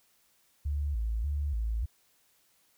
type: tone with vibrato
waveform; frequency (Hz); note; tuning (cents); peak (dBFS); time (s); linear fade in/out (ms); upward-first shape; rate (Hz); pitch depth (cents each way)
sine; 63.4; B1; +46; -28; 0.65-1.86; 10; square; 1.7; 230
effects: white hiss -68 dBFS RMS until 2.77 s